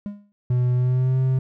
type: tone with exponential decay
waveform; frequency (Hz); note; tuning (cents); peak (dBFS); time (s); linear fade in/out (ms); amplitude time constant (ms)
triangle; 204.3; G#3; -28; -22; 0.06-0.32; 0; 56
type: tone with pitch glide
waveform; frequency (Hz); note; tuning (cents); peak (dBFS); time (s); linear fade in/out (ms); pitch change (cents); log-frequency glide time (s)
triangle; 124.2 to 130.6; B2 to C3; +10 to -3; -15; 0.5-1.39; 5; +87; 0.74-1.18
effects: none